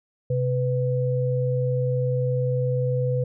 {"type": "tone pair together", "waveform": "sine", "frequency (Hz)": [129.79, 498.3], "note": ["C3", "B4"], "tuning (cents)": [-14, 15], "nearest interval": "octave + major seventh", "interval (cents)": 2329, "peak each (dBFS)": [-22, -25], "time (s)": [0.3, 3.24], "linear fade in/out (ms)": 5, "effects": []}